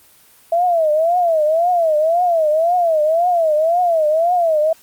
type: tone with vibrato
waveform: sine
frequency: 659.3 Hz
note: E5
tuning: in tune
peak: -12 dBFS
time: 0.52-4.73 s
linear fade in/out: 5 ms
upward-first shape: triangle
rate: 1.9 Hz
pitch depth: 180 cents each way
effects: white hiss -49 dBFS RMS until 4.82 s + Opus 24 kbps